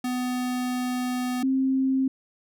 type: tone pair in turn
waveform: square / sine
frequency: 250 / 264.9 Hz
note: B3 / C4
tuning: +21 / +22 cents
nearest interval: minor second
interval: 101 cents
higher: second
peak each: -26 / -20 dBFS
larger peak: second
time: 0.04-1.43 / 1.43-2.08 s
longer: first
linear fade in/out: 5 ms
effects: none